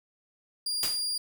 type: tone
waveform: 35% pulse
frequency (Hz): 4808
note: D8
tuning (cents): +40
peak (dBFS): -27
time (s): 0.66-1.18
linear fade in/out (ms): 5
type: noise with exponential decay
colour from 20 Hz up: white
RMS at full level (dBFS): -28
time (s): 0.83-1.07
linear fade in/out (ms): 0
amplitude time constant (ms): 52
effects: none